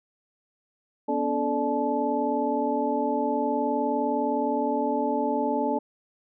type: tone cluster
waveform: sine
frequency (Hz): 245.3 / 284.8 / 435.1 / 591 / 864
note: B3 / C#4 / A4 / D5 / A5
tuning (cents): -12 / +47 / -19 / +11 / -32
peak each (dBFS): -30 / -29 / -30 / -30 / -28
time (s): 1.08-5.79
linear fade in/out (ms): 10
effects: none